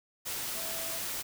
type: tone in noise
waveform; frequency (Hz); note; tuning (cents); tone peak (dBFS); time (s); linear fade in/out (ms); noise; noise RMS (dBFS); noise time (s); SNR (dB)
sine; 659.3; E5; 0; -44; 0.55-0.99; 20; white; -36; 0.25-1.23; -11
effects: none